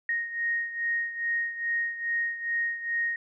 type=beating tone pair; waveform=sine; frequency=1864.7 / 1867.1 Hz; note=A#6 / A#6; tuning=0 / +2 cents; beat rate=2.4 Hz; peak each=-28 / -33 dBFS; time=0.09-3.16 s; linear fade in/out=2 ms; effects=none